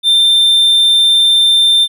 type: tone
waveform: triangle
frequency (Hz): 3581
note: A7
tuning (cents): +30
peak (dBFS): -5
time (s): 0.03-1.88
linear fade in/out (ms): 50
effects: none

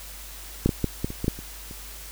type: clicks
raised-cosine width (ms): 3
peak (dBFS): -6 / -9 / -9 / -12 / -21 / -14 / -8 / -25 / -27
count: 9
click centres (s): 0.66 / 0.692 / 0.843 / 1.045 / 1.104 / 1.244 / 1.281 / 1.39 / 1.711
effects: added 50 Hz sine -42 dBFS peak until 2.11 s + white hiss -42 dBFS RMS until 2.11 s

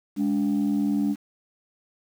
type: tone pair together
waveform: sine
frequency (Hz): 207.7 / 287.6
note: G#3 / D4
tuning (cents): 0 / -36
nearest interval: tritone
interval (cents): 564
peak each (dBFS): -22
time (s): 0.16-1.16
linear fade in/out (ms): 50
effects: tanh soft clip ceiling -17 dBFS + 8-bit

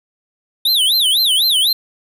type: tone with vibrato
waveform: square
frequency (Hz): 3520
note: A7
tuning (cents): 0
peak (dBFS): -12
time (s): 0.65-1.73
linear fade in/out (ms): 5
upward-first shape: sine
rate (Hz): 4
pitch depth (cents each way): 290
effects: none

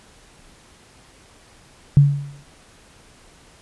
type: tone with exponential decay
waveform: sine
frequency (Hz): 142.2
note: C#3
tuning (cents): +45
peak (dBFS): -5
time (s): 1.97-2.43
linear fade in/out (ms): 0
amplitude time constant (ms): 98
effects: pink hiss -50 dBFS RMS until 3.61 s + resampled to 24000 Hz

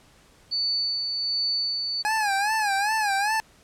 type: tone with tremolo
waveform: sine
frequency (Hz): 4500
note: C#8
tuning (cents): +25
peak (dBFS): -22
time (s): 0.51-2.03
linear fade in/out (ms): 20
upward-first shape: sine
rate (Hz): 1.3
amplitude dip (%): 35
type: tone with vibrato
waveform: 25% pulse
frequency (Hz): 830.6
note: G#5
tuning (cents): 0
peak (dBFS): -18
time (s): 2.05-3.4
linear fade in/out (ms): 0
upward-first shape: sine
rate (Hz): 2.5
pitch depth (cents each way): 110
effects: pink hiss -56 dBFS RMS until 3.63 s + low-pass 10000 Hz 12 dB/octave

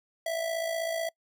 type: tone with amplitude modulation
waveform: square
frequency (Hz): 659.3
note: E5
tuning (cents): 0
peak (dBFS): -27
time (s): 0.26-1.09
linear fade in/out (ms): 5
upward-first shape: sine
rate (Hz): 55.9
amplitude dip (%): 55
effects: noise-tail reverb RT60 0.1 s tail -25 dB re dry

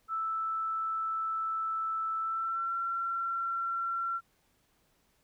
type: tone with pitch glide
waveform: sine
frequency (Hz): 1318.5 to 1360.3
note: E6 to F6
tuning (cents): 0 to -46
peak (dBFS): -30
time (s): 0.08-4.21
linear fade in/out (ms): 50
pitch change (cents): +54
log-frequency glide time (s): 2.19-2.74
effects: pink hiss -71 dBFS RMS until 5.23 s

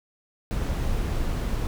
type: noise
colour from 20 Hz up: brown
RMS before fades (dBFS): -26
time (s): 0.51-1.67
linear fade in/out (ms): 0
effects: none

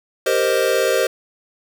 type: chord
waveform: square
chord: C minor seventh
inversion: second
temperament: equal with one note detuned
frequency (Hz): 392 / 466.2 / 523.3 / 618.3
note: G4 / Bb4 / C5 / Eb5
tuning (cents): 0 / 0 / 0 / -11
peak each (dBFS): -23 / -22 / -20 / -23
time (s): 0.26-1.07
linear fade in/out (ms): 5
effects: 7-bit

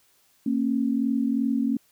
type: tone pair together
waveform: sine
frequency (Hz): 230 / 272.8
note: A#3 / C#4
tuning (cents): -23 / -28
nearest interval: minor third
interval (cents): 295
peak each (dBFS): -24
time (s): 0.46-1.77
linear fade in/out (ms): 5
effects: white hiss -63 dBFS RMS until 1.91 s

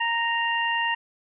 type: harmonic tone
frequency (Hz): 930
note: A#5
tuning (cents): -4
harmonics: 1 / 2 / 3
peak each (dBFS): -26 / -26 / -28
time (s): 0-0.95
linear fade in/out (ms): 10
effects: none

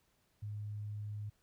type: tone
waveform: sine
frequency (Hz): 104.6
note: G#2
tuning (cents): +13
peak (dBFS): -39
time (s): 0.42-1.3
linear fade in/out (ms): 10
effects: pink hiss -75 dBFS RMS until 1.42 s

